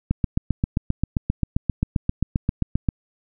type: click train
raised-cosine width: 5 ms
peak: -7 dBFS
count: 22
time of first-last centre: 0.11-2.888 s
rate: 7.56 Hz
effects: none